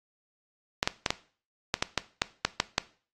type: clicks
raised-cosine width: 0.2 ms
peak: -6 dBFS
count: 11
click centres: 0.829 / 0.875 / 1.062 / 1.105 / 1.741 / 1.825 / 1.977 / 2.219 / 2.45 / 2.601 / 2.781 s
effects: noise-tail reverb RT60 0.4 s tail -18 dB re dry + AAC 32 kbps